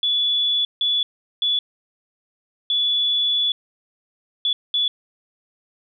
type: tone bursts at uneven times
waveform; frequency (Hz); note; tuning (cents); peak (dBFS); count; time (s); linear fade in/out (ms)
sine; 3432; A7; -44; -17; 6; 0.03-0.65 / 0.81-1.03 / 1.42-1.59 / 2.7-3.52 / 4.45-4.53 / 4.74-4.88; 2
effects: none